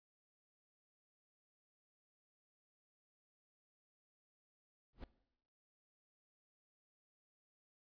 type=noise with exponential growth; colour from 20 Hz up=brown; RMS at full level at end=-43 dBFS; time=4.93-5.04 s; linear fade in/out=2 ms; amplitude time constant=23 ms; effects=noise-tail reverb RT60 0.8 s tail -18 dB re dry + resampled to 11025 Hz